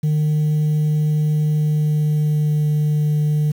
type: tone with pitch glide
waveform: sine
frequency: 152.1 to 150.18 Hz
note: D#3 to D3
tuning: -39 to +39 cents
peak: -12 dBFS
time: 0.03-3.52 s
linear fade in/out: 10 ms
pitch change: -22 cents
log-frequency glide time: 1.48-2.77 s
effects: tanh soft clip ceiling -14 dBFS + 7-bit